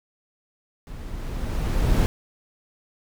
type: noise with level ramp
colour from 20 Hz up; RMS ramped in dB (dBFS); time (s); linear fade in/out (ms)
brown; -37 to -17; 0.87-2.06; 0
effects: none